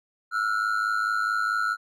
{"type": "ring-modulated tone", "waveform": "triangle", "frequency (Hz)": 1387, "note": "F6", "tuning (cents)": -12, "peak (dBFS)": -18, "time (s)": [0.31, 1.77], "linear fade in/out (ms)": 50, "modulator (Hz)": 52.3, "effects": []}